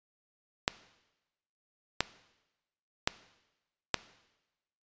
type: clicks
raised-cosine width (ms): 0.2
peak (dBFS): -7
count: 4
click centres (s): 0.679 / 2.006 / 3.075 / 3.943
effects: noise-tail reverb RT60 1.0 s tail -17 dB re dry + resampled to 16000 Hz